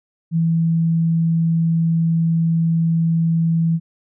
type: tone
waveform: sine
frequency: 164.81 Hz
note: E3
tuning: in tune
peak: -14 dBFS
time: 0.31-3.8 s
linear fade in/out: 50 ms
effects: none